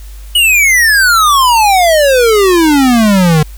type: exponential sweep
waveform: square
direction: down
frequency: 2960 to 149.1 Hz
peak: -6 dBFS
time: 0.35-3.43 s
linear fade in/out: 5 ms
effects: added 50 Hz sine -26 dBFS peak until 3.57 s + white hiss -41 dBFS RMS until 3.57 s